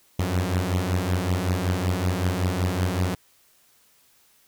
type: beating tone pair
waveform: sawtooth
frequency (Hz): 88.4 / 93.7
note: F2 / F#2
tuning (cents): +22 / +22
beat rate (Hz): 5.3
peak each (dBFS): -21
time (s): 0.19-3.15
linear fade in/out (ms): 5
effects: white hiss -60 dBFS RMS until 4.47 s